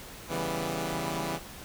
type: chord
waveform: 10% pulse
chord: C# half-diminished seventh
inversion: none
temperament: equal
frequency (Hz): 138.59 / 164.81 / 196 / 246.9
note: C#3 / E3 / G3 / B3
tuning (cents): 0 / 0 / 0 / 0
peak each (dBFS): -29 / -25 / -29 / -30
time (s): 0.28-1.4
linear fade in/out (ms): 50
effects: pink hiss -45 dBFS RMS until 1.64 s